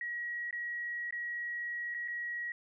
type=tone with dropouts; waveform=sine; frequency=1908 Hz; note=A#6; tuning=40 cents sharp; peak=-35 dBFS; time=0.01-2.52 s; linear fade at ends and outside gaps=2 ms; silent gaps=0.509-0.527 / 1.108-1.125 / 1.942-1.946 / 2.078-2.082 s; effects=none